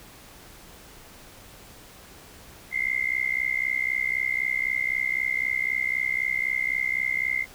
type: tone with amplitude modulation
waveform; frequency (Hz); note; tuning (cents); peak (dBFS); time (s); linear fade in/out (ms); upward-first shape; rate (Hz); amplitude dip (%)
sine; 2094; C7; +1; -19; 2.71-7.46; 50; sine; 63.9; 100
effects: pink hiss -48 dBFS RMS until 7.54 s